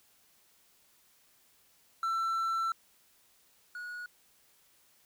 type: tone pair in turn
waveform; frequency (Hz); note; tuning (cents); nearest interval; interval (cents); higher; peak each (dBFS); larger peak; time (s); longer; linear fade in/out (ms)
triangle; 1340 / 1455; E6 / F#6; +28 / -29; minor second; 143; second; -27 / -37; first; 2.03-2.72 / 3.75-4.06; first; 2
effects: white hiss -66 dBFS RMS until 5.05 s